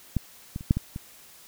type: clicks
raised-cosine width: 5 ms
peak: -11 / -19 / -27 / -6 / -14 / -21 dBFS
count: 6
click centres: 0.167 / 0.561 / 0.609 / 0.709 / 0.77 / 0.961 s
effects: white hiss -51 dBFS RMS until 1.47 s